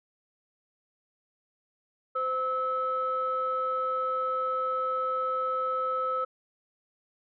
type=tone pair together; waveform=sine; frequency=515.9 / 1300 Hz; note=C5 / E6; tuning=-24 / -24 cents; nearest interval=octave + major third; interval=1600 cents; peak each=-31 / -27 dBFS; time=2.15-6.25 s; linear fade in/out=10 ms; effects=tanh soft clip ceiling -19 dBFS